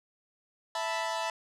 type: chord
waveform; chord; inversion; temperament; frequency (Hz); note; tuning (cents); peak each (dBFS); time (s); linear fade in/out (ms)
sawtooth; E suspended fourth; none; equal; 659.3 / 880 / 987.8; E5 / A5 / B5; 0 / 0 / 0; -31; 0.75-1.3; 2
effects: low-pass 7000 Hz 12 dB/octave